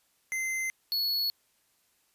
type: tone pair in turn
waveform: square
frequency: 2072 / 4383 Hz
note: C7 / C#8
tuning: -17 / -20 cents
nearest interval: octave + minor second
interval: 1297 cents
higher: second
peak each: -30 / -27 dBFS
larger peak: second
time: 0.32-0.7 / 0.92-1.3 s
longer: neither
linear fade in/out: 0 ms
effects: white hiss -70 dBFS RMS until 2.14 s + resampled to 32000 Hz